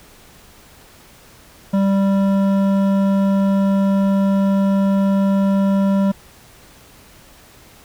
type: tone with hard clipping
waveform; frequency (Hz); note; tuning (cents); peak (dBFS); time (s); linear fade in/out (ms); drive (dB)
triangle; 196; G3; 0; -15; 1.73-6.12; 10; 15
effects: pink hiss -46 dBFS RMS until 7.84 s